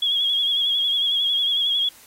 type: tone with vibrato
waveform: sine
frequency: 3322 Hz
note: G#7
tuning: in tune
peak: -18 dBFS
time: 0.02-1.89 s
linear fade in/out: 5 ms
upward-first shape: sine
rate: 11 Hz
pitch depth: 47 cents each way
effects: white hiss -49 dBFS RMS until 2.06 s + AAC 48 kbps